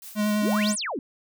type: noise with tremolo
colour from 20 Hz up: blue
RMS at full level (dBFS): -40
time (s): 0.02-0.71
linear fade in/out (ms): 2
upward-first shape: triangle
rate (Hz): 4.5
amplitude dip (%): 80
type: tone with vibrato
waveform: square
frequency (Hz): 210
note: G#3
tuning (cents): +19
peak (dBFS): -22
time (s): 0.15-0.76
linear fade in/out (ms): 50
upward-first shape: sine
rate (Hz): 9.8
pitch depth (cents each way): 14
type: exponential two-way sweep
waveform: sine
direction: up then down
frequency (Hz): 228.5 to 10330 to 228.5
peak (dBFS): -27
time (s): 0.42-0.99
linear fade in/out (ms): 2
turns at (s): 0.75
effects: none